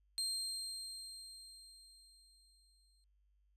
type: tone with exponential decay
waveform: 30% pulse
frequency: 4186 Hz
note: C8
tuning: in tune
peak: -32 dBFS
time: 0.18-3.04 s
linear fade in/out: 0 ms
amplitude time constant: 620 ms
effects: added 50 Hz sine -70 dBFS peak until 3.56 s + resampled to 32000 Hz